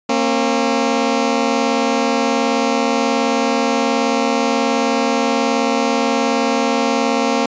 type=tone pair together; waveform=15% pulse; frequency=231.5 / 270.2 Hz; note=A#3 / C#4; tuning=-12 / -44 cents; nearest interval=minor third; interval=268 cents; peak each=-11 dBFS; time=0.09-7.46 s; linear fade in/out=5 ms; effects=resampled to 16000 Hz